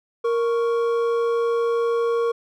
triangle tone pair together, 466.2 / 1108.7 Hz, A#4 / C#6, 0 / 0 cents, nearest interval octave + minor third, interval 1500 cents, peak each -17 / -27 dBFS, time 0.24-2.32 s, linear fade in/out 10 ms, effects none

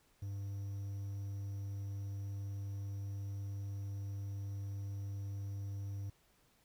triangle tone with quantisation, 99.6 Hz, G2, 28 cents sharp, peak -37 dBFS, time 0.22-6.1 s, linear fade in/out 5 ms, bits 11, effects pink hiss -71 dBFS RMS until 6.64 s

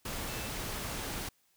sine tone in noise, 2637 Hz, E7, in tune, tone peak -48 dBFS, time 0.28-0.49 s, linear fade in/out 5 ms, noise pink, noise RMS -38 dBFS, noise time 0.05-1.29 s, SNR -13 dB, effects white hiss -71 dBFS RMS until 1.56 s

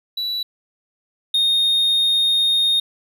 triangle tone pair in turn, 3940 / 3696 Hz, B7 / A#7, -5 / -16 cents, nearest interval minor second, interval 111 cents, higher first, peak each -20 / -13 dBFS, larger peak second, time 0.17-0.43 / 1.34-2.8 s, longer second, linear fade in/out 5 ms, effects none

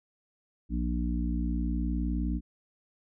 harmonic tone, 59.6 Hz, A#1, 39 cents sharp, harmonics 1 / 3 / 4 / 5, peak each -29 / -34 / -35 / -36 dBFS, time 0.69-2.41 s, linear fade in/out 50 ms, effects none

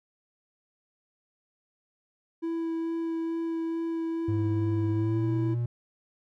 triangle tone with vibrato, 329.6 Hz, E4, in tune, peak -26 dBFS, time 2.42-5.55 s, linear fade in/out 20 ms, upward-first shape sine, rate 2.3 Hz, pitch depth 9 cents each way
triangle tone with pitch glide, 103.83 to 119.27 Hz, G#2 to A#2, 0 to +40 cents, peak -24 dBFS, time 4.28-5.66 s, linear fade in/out 5 ms, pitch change +240 cents, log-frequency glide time 4.89-5.34 s
effects none

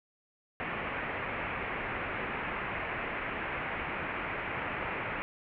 white low-pass noise, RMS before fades -36 dBFS, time 0.6-5.22 s, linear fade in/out 0 ms, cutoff 2500 Hz, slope 48 dB/octave, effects none

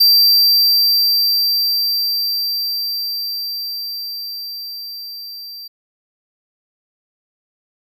square tone with level ramp, 4699 Hz, D8, in tune, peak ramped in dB -8 to -31 dBFS, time 0-5.68 s, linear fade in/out 10 ms, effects none

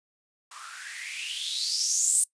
violet noise with band-pass filter sweep, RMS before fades -29 dBFS, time 0.51-2.24 s, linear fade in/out 5 ms, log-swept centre 1100 to 8900 Hz, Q 7.3, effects noise-tail reverb RT60 0.1 s tail -21 dB re dry + resampled to 22050 Hz

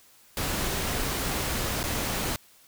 pink noise with dropouts, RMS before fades -29 dBFS, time 0.37-2.36 s, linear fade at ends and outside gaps 1 ms, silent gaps 1.83-1.838 s, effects white hiss -57 dBFS RMS until 2.67 s

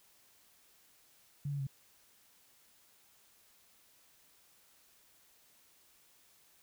sine tone with pitch steps, 143.2 / 141.7 / 136.1 Hz, D3 / C#3 / C#3, -43 / +38 / -31 cents, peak -34 dBFS, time 1.45-1.669 s, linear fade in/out 5 ms, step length 73 ms, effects white hiss -66 dBFS RMS until 6.62 s

